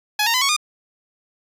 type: tone with pitch steps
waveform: 10% pulse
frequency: 841 / 922.4 / 1011.7 / 1109.7 / 1217.2 Hz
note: G#5 / A#5 / B5 / C#6 / D#6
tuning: +22 / -19 / +41 / +2 / -38 cents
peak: -8 dBFS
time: 0.19-0.565 s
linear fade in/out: 5 ms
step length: 75 ms
effects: resampled to 32000 Hz